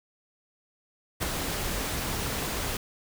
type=noise with ADSR envelope; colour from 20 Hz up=pink; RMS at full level=-26 dBFS; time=1.2-2.77 s; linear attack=29 ms; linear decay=6 ms; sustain=-5 dB; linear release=3 ms; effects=none